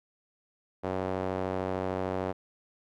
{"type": "tone with band-pass filter", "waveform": "sawtooth", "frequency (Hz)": 93.3, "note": "F#2", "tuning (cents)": 15, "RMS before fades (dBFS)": -32, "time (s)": [0.83, 2.33], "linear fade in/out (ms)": 20, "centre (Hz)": 590, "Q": 1.2, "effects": []}